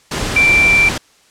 sine tone in noise, 2349 Hz, D7, in tune, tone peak -8 dBFS, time 0.36-0.89 s, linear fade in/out 5 ms, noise pink, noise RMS -20 dBFS, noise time 0.11-0.98 s, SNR +9 dB, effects white hiss -51 dBFS RMS until 1.3 s + low-pass 8000 Hz 12 dB/octave

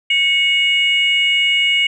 sine tone pair together, 2215 / 2878 Hz, C#7 / F#7, -2 / -49 cents, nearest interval perfect fourth, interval 453 cents, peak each -14 dBFS, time 0.1-1.87 s, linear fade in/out 5 ms, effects tanh soft clip ceiling -6 dBFS

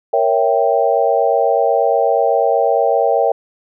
sine chord, A# diminished seventh, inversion none, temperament equal, 466.2 / 554.4 / 659.3 / 784 Hz, A#4 / C#5 / E5 / G5, 0 / 0 / 0 / 0 cents, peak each -17 dBFS, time 0.13-3.32 s, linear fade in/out 5 ms, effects none

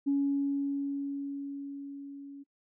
sine tone with level ramp, 280 Hz, C#4, 18 cents sharp, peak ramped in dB -23 to -43 dBFS, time 0.06-2.44 s, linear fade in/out 20 ms, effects noise-tail reverb RT60 0.1 s tail -23 dB re dry + tanh soft clip ceiling -19 dBFS

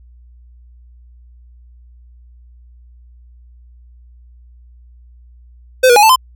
square tone with pitch steps, 513 / 481.6 / 830 / 883 / 1029 Hz, C5 / B4 / G#5 / A5 / C6, -34 / -44 / -1 / +6 / -29 cents, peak -6 dBFS, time 5.83-6.16 s, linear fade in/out 10 ms, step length 66 ms, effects added 60 Hz sine -40 dBFS peak until 6.35 s

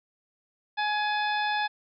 harmonic tone with a mistuned harmonic, 840 Hz, G#5, 19 cents sharp, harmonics 1 / 2 / 3 / 4 / 5 / 6, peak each -27 / -30 / -36 / -36 / -42 / -43 dBFS, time 0.77-1.68 s, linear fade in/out 20 ms, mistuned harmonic 4, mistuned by +67 cents, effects none

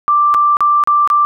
sine tone with dropouts, 1177 Hz, D6, 3 cents sharp, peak -8 dBFS, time 0.08-1.25 s, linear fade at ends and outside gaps 0 ms, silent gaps 0.341-0.346 / 0.569-0.606 / 0.838-0.874 / 1.075-1.101 s, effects none

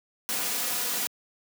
white noise with comb filter, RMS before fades -29 dBFS, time 0.29-1.07 s, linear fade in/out 0 ms, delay 4.1 ms, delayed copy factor +0.55, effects high-pass 150 Hz 12 dB/octave

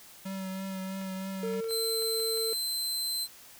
square tone with vibrato, 190.8 Hz, G3, 47 cents flat, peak -35 dBFS, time 0.25-1.61 s, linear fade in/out 10 ms, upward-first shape triangle, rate 3.1 Hz, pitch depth 24 cents each way
clicks, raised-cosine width 0.3 ms, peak -32 dBFS, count 8, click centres 1.015 / 1.537 / 1.643 / 1.709 / 2.023 / 2.201 / 2.374 / 2.533 s
triangle tone with pitch glide, 452.7 to 448.5 Hz, A4 to A4, +49 to +33 cents, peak -29 dBFS, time 1.43-2.53 s, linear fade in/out 2 ms, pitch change -16 cents, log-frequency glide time 1.61-2.01 s
sawtooth tone, 4090 Hz, C8, 40 cents flat, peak -27 dBFS, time 1.68-3.28 s, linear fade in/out 50 ms
effects white hiss -52 dBFS RMS until 3.59 s

